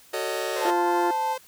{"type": "chord", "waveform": "sawtooth", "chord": "D# half-diminished seventh", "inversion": "first", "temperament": "just", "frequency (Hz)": [373.4, 448, 560, 622.3], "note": ["F#4", "A4", "C#5", "D#5"], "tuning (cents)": [16, 31, 18, 0], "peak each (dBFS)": -28, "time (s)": [0.13, 0.71], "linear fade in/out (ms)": 10}
{"type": "tone with tremolo", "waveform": "sawtooth", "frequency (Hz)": 518, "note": "C5", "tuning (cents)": -17, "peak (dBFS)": -27, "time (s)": [0.56, 1.38], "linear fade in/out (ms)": 5, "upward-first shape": "triangle", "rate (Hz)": 2.8, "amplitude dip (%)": 30}
{"type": "tone", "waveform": "sine", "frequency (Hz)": 880, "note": "A5", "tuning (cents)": 0, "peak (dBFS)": -23, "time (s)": [0.6, 1.37], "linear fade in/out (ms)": 50}
{"type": "harmonic tone", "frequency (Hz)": 349.2, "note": "F4", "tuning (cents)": 0, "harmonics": [1, 2, 3, 4, 5], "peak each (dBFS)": [-24, -30, -34, -36, -38], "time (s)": [0.65, 1.11], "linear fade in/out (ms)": 5}
{"effects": ["white hiss -53 dBFS RMS until 1.47 s"]}